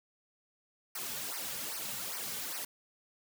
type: noise with flanger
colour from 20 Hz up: white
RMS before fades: -39 dBFS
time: 0.95-2.65 s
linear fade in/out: 5 ms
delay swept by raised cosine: 0.27 to 3.07 ms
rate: 2.5 Hz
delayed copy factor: -1
effects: none

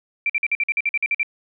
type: tone bursts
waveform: sine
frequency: 2349 Hz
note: D7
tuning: in tune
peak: -17 dBFS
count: 12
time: 0.26-1.231 s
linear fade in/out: 2 ms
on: 36 ms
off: 49 ms
effects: none

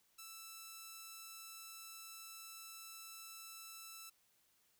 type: tone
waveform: 5% pulse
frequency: 1323 Hz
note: E6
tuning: 6 cents sharp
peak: -39 dBFS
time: 0.18-4.1 s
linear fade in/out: 10 ms
effects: white hiss -75 dBFS RMS until 4.79 s

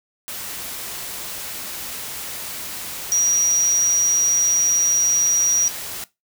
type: tone in noise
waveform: sine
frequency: 5760 Hz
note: F#8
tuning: 47 cents flat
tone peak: -14 dBFS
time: 3.12-5.68 s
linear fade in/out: 0 ms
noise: white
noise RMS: -31 dBFS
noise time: 0.28-6.04 s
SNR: +14 dB
effects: noise-tail reverb RT60 0.2 s tail -19 dB re dry

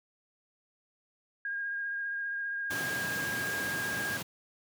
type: tone with vibrato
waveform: sine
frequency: 1622 Hz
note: G#6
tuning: 41 cents flat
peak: -32 dBFS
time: 1.45-4.17 s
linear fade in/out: 2 ms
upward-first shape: sine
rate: 15 Hz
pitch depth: 15 cents each way
type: high-pass noise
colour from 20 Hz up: pink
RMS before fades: -38 dBFS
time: 2.7-4.23 s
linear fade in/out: 10 ms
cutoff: 100 Hz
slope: 24 dB/octave
effects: none

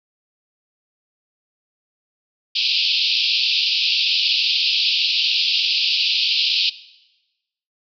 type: band-pass noise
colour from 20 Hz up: white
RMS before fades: -19 dBFS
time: 2.55-6.7 s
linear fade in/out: 10 ms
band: 2500 to 5000 Hz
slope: 96 dB/octave
effects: noise-tail reverb RT60 1.0 s tail -18 dB re dry

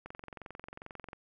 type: click train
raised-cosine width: 0.5 ms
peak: -29 dBFS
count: 25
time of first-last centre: 0.06-1.131 s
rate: 22.4 Hz
effects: none

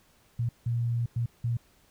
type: tone bursts at uneven times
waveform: sine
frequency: 118.1 Hz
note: A#2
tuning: 23 cents sharp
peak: -25 dBFS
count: 4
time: 0.39-0.49 / 0.66-1.06 / 1.16-1.26 / 1.44-1.57 s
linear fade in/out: 5 ms
effects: pink hiss -63 dBFS RMS until 1.9 s

